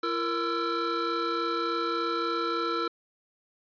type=tone cluster; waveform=square; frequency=339.3 / 465.8 / 1334 Hz; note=F4 / A#4 / E6; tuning=-50 / -1 / +20 cents; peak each=-33 / -34 / -30 dBFS; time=0.03-2.88 s; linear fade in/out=5 ms; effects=resampled to 11025 Hz